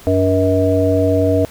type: harmonic tone with a mistuned harmonic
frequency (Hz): 95.2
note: F#2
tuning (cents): +50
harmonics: 1 / 3 / 5 / 7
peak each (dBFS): -17 / -17 / -17 / -17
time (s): 0.07-1.45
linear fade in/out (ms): 0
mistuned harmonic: 7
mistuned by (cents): -72
effects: pink hiss -40 dBFS RMS until 1.5 s